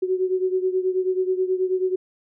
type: beating tone pair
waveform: sine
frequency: 370 / 379.3 Hz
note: F#4 / F#4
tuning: 0 / +43 cents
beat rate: 9.3 Hz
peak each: -21 / -25 dBFS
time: 0.02-1.96 s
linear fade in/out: 10 ms
effects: none